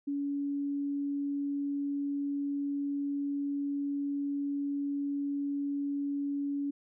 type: tone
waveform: sine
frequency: 283.2 Hz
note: C#4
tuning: 37 cents sharp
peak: -30 dBFS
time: 0.07-6.71 s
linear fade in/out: 10 ms
effects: none